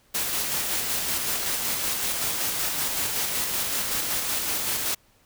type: noise with tremolo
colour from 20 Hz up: white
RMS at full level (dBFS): -26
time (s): 0.14-4.95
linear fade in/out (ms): 10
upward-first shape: square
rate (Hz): 5.3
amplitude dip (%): 25
effects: pink hiss -61 dBFS RMS until 5.25 s